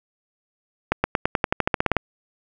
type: accelerating click train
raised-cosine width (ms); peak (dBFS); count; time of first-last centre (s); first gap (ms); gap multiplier
0.5; -3; 14; 0.92-1.967; 120; 0.93
effects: none